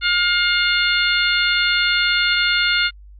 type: harmonic tone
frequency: 710 Hz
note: F5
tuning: 28 cents sharp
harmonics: 2 / 3 / 4 / 5 / 6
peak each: -19 / -21 / -22 / -23 / -24 dBFS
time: 0.01-2.91 s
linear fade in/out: 50 ms
effects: added 50 Hz sine -39 dBFS peak until 3.19 s + AAC 64 kbps